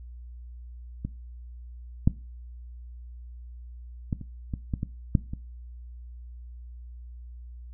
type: clicks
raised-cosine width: 5 ms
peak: -18 / -6 / -14 / -25 / -18 / -15 / -16 / -7 / -21 dBFS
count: 9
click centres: 1.05 / 2.075 / 4.128 / 4.213 / 4.538 / 4.738 / 4.831 / 5.152 / 5.335 s
effects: noise-tail reverb RT60 0.3 s tail -19 dB re dry + added 60 Hz sine -40 dBFS peak until 7.73 s